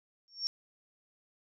sine tone with exponential growth, 5490 Hz, F8, 31 cents flat, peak -26 dBFS, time 0.28-0.47 s, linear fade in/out 0 ms, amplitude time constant 41 ms, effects none

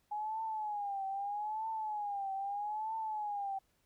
sine tone with vibrato, 830.6 Hz, G#5, in tune, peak -35 dBFS, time 0.11-3.59 s, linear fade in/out 10 ms, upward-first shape triangle, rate 0.79 Hz, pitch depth 130 cents each way, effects pink hiss -75 dBFS RMS until 3.85 s

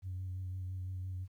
sine tone with vibrato, 92.5 Hz, F#2, in tune, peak -36 dBFS, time 0.02-1.28 s, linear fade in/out 50 ms, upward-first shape sine, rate 5.9 Hz, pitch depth 25 cents each way, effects tanh soft clip ceiling -34 dBFS + 12-bit

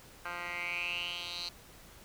10% pulse tone with band-pass filter sweep, 174.61 Hz, F3, in tune, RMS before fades -38 dBFS, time 0.25-1.49 s, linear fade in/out 5 ms, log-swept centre 1600 to 4200 Hz, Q 7, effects pink hiss -55 dBFS RMS until 2.04 s

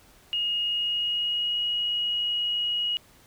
sine tone with pitch glide, 2864 to 2897 Hz, F7 to F#7, +43 to -37 cents, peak -24 dBFS, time 0.33-2.97 s, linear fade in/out 0 ms, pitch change +20 cents, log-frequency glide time 0.58-1.62 s, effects pink hiss -56 dBFS RMS until 3.26 s

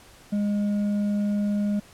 sine tone with hard clipping, 205.4 Hz, G#3, 19 cents flat, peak -23 dBFS, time 0.32-1.8 s, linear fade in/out 10 ms, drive 4 dB, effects pink hiss -51 dBFS RMS until 1.93 s + low-pass 12000 Hz 12 dB/octave

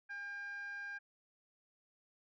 sine tone with frequency modulation, 1606 Hz, G6, 41 cents sharp, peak -40 dBFS, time 0.09-0.99 s, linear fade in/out 20 ms, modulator 789 Hz, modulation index 0.34, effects tanh soft clip ceiling -40 dBFS

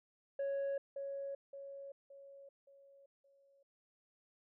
sine tone with echo, 554.4 Hz, C#5, in tune, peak -32 dBFS, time 0.39-0.78 s, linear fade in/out 5 ms, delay 570 ms, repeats 5, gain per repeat -7 dB, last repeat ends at 3.63 s, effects tanh soft clip ceiling -34 dBFS

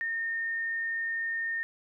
sine tone, 1828 Hz, A#6, 34 cents flat, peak -29 dBFS, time 0.01-1.63 s, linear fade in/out 0 ms, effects none

